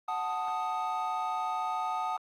triangle chord, D# diminished, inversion first, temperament equal, 740 / 880 / 1244.5 Hz, F#5 / A5 / D#6, 0 / 0 / 0 cents, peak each -32 dBFS, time 0.08-2.17 s, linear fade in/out 5 ms, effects tanh soft clip ceiling -20 dBFS + Opus 32 kbps

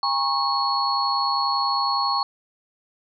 sine tone cluster, 814 / 946 / 1096 / 4349 Hz, G#5 / A#5 / C#6 / C#8, -35 / +25 / -20 / -34 cents, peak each -27 / -29 / -23 / -25 dBFS, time 0.03-2.23 s, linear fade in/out 2 ms, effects none

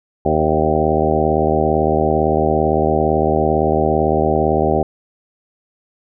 harmonic tone with a mistuned harmonic, 77.78 Hz, D#2, in tune, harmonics 1 / 2 / 3 / 4 / 5 / 6 / 7 / 8 / 9 / 10, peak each -23 / -23 / -23 / -24 / -19 / -23 / -22 / -23 / -23 / -21 dBFS, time 0.25-4.83 s, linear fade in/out 5 ms, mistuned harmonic 9, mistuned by -20 cents, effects none

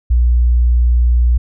sine tone, 60 Hz, B1, 49 cents flat, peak -8 dBFS, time 0.1-1.38 s, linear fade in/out 10 ms, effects none

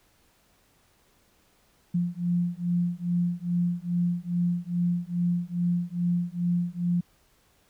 sine beating tone pair, 173.6 / 176 Hz, F3 / F3, -10 / +14 cents, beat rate 2.4 Hz, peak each -27 / -27 dBFS, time 1.94-7.01 s, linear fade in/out 10 ms, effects pink hiss -64 dBFS RMS until 7.69 s

